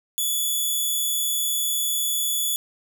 5% pulse tone, 3428 Hz, A7, 46 cents flat, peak -14 dBFS, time 0.18-2.56 s, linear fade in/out 0 ms, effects none

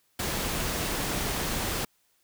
pink noise, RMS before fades -30 dBFS, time 0.19-1.85 s, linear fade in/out 5 ms, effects white hiss -69 dBFS RMS until 2.23 s

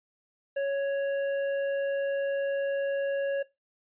triangle tone with tanh clipping, 555 Hz, C#5, 2 cents sharp, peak -28 dBFS, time 0.56-3.43 s, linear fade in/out 10 ms, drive 15 dB, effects noise-tail reverb RT60 0.2 s tail -18 dB re dry + resampled to 8000 Hz

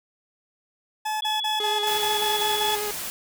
40% pulse tone bursts, 860 Hz, A5, 40 cents flat, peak -24 dBFS, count 9, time 1.05-2.762 s, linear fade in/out 10 ms, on 160 ms, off 34 ms
sine tone, 3386 Hz, G#7, 33 cents sharp, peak -26 dBFS, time 1.22-2.75 s, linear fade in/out 5 ms
sawtooth tone with vibrato, 417.5 Hz, G#4, 9 cents sharp, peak -24 dBFS, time 1.6-2.91 s, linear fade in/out 2 ms, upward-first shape square, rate 8.3 Hz, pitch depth 12 cents each way
white noise, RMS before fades -32 dBFS, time 1.87-3.1 s, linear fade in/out 0 ms
effects none

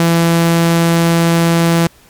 sawtooth tone, 167.7 Hz, E3, 30 cents sharp, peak -5 dBFS, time 0-1.87 s, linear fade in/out 2 ms, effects pink hiss -46 dBFS RMS until 2.09 s + MP3 96 kbps

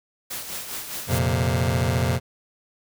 white noise with tremolo, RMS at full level -31 dBFS, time 0.3-1.19 s, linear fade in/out 10 ms, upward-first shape sine, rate 4.9 Hz, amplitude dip 50%
sawtooth chord, F suspended fourth, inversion none, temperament just, 87.31 / 116.41 / 130.96 Hz, F2 / Bb2 / C3, 0 / -2 / +2 cents, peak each -20 dBFS, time 1.07-2.2 s, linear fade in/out 50 ms
effects none

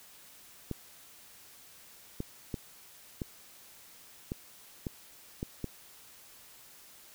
clicks, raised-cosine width 3 ms, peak -21 dBFS, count 8, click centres 0.713 / 2.204 / 2.542 / 3.218 / 4.319 / 4.868 / 5.429 / 5.643 s, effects white hiss -55 dBFS RMS until 7.14 s

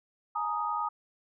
sine chord, Ab suspended second, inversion none, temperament equal with one note detuned, 842.2 / 932.3 / 1244.5 Hz, Ab5 / Bb5 / Eb6, +24 / 0 / 0 cents, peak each -35 / -34 / -31 dBFS, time 0.35-0.89 s, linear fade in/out 10 ms, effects none

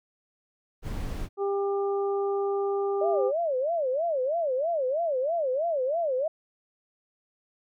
brown noise, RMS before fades -32 dBFS, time 0.82-1.29 s, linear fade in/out 50 ms
harmonic tone, 398.2 Hz, G4, 27 cents sharp, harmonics 1 / 2 / 3, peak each -25 / -34 / -38 dBFS, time 1.37-3.32 s, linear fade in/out 50 ms
sine tone with vibrato, 590 Hz, D5, 8 cents sharp, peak -24 dBFS, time 3.01-6.28 s, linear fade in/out 5 ms, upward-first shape sine, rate 3.1 Hz, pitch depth 270 cents each way
effects none

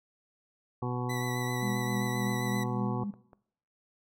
harmonic tone, 123.47 Hz, B2, in tune, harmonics 1 / 2 / 3 / 4 / 6 / 7 / 8 / 9, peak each -33 / -37 / -38 / -42 / -43 / -41 / -45 / -42 dBFS, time 0.82-3.04 s, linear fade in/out 5 ms
sawtooth tone with vibrato, 1975.5 Hz, B6, in tune, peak -34 dBFS, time 1.09-2.64 s, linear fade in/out 10 ms, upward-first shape triangle, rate 7.6 Hz, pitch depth 28 cents each way
sine tone with tremolo, 203.1 Hz, G#3, 38 cents flat, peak -30 dBFS, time 1.62-3.11 s, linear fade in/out 10 ms, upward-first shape triangle, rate 3.5 Hz, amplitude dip 70%
clicks, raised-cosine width 1 ms, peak -38 dBFS, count 5, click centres 2.245 / 2.3 / 2.481 / 3.139 / 3.332 s
effects noise-tail reverb RT60 0.7 s tail -20 dB re dry

